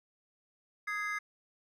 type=chord; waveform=triangle; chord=Ab major; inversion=second; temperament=just; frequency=1245.9 / 1661.2 / 2077 Hz; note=Eb6 / Ab6 / C7; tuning=+2 / 0 / -13 cents; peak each=-37 / -36 / -35 dBFS; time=0.87-1.19 s; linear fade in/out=10 ms; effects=none